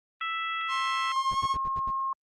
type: harmonic tone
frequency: 660 Hz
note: E5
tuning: 2 cents sharp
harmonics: 2 / 3 / 4 / 5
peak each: -31 / -35 / -37 / -39 dBFS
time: 0.21-1.12 s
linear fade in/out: 2 ms
type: tone with pitch glide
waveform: 45% pulse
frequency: 1063 to 1089.1 Hz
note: C6 to C#6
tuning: +27 to -31 cents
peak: -29 dBFS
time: 0.68-1.57 s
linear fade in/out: 50 ms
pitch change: +42 cents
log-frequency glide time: 1.31-1.39 s
type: tone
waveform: sine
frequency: 1073 Hz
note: C6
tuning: 43 cents sharp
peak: -27 dBFS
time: 1.16-2.13 s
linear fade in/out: 2 ms
type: noise bursts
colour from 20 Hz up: brown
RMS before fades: -39 dBFS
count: 6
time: 1.31-1.908 s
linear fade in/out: 5 ms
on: 38 ms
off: 74 ms
effects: low-pass 6000 Hz 12 dB/octave + Opus 32 kbps